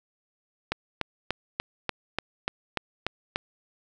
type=click train; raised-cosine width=0.3 ms; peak=-10 dBFS; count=10; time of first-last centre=0.72-3.359 s; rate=3.41 Hz; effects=none